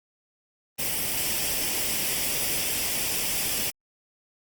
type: noise with comb filter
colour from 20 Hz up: white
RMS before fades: -27 dBFS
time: 0.78-3.71 s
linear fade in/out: 20 ms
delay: 0.37 ms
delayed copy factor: +0.55
effects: Opus 24 kbps